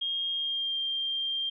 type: tone with pitch glide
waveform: sine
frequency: 3237 to 3185 Hz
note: G#7 to G7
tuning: -45 to +27 cents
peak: -28 dBFS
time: 0.01-1.5 s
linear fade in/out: 10 ms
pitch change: -28 cents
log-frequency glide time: 0.33-0.78 s
effects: none